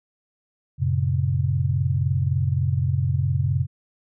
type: chord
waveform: sine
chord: F# major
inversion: none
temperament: equal with one note detuned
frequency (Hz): 92.5 / 116.54 / 135.97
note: F#2 / A#2 / C#3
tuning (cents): 0 / 0 / -33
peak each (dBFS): -23 / -26 / -22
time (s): 0.78-3.67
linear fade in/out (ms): 50
effects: none